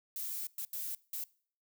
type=noise bursts at uneven times; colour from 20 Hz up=violet; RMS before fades=-39 dBFS; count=4; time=0.16-0.47 / 0.58-0.65 / 0.73-0.95 / 1.13-1.24 s; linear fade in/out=2 ms; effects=noise-tail reverb RT60 0.5 s tail -23 dB re dry